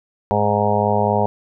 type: harmonic tone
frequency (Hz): 103.8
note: G#2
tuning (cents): 0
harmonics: 1 / 2 / 4 / 5 / 6 / 7 / 8 / 9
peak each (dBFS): -23 / -23 / -23 / -23 / -23 / -23 / -23 / -23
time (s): 0.31-1.26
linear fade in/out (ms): 0
effects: none